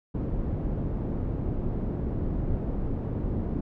pink low-pass noise, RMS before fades -29 dBFS, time 0.14-3.61 s, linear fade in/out 10 ms, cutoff 360 Hz, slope 12 dB/octave, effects none

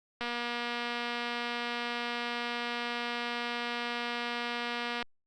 click train, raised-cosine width 0.3 ms, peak -19 dBFS, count 1152, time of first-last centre 0.21-5.026 s, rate 239 Hz, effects Opus 48 kbps

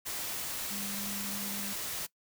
sine tone in noise, 201.3 Hz, G3, 46 cents sharp, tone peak -41 dBFS, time 0.7-1.74 s, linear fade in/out 20 ms, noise white, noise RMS -37 dBFS, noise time 0.05-2.07 s, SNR -7 dB, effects noise-tail reverb RT60 0.1 s tail -20 dB re dry

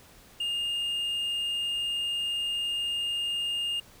triangle tone, 2826 Hz, F7, 20 cents sharp, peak -26 dBFS, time 0.4-3.8 s, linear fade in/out 5 ms, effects pink hiss -54 dBFS RMS until 4 s

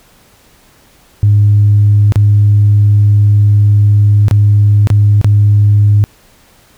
sine tone with dropouts, 103.3 Hz, G#2, 9 cents flat, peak -3 dBFS, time 1.23-6.04 s, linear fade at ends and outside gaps 0 ms, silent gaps 2.122-2.158 / 4.283-4.311 / 4.872-4.902 / 5.214-5.245 s, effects tanh soft clip ceiling 0 dBFS + pink hiss -46 dBFS RMS until 6.77 s

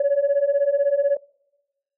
sine beating tone pair, 554.4 / 570.4 Hz, C#5 / C#5, 0 / +49 cents, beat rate 16 Hz, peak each -20 / -18 dBFS, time 0-1.17 s, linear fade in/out 5 ms, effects noise-tail reverb RT60 1.0 s tail -26 dB re dry + tanh soft clip ceiling -12 dBFS

